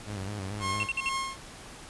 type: tone with vibrato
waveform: sawtooth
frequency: 100 Hz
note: G2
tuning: 35 cents sharp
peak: -30 dBFS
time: 0.05-0.88 s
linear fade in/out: 50 ms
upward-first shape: square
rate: 4.4 Hz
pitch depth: 75 cents each way
type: tone with tremolo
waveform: sawtooth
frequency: 1074 Hz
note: C6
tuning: 45 cents sharp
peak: -24 dBFS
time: 0.59-1.38 s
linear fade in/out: 50 ms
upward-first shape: triangle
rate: 2.2 Hz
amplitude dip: 95%
type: tone bursts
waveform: triangle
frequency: 2713 Hz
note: E7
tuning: 49 cents sharp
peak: -25 dBFS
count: 4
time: 0.8-1.09 s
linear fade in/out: 2 ms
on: 32 ms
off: 54 ms
effects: pink hiss -46 dBFS RMS until 1.89 s + resampled to 24000 Hz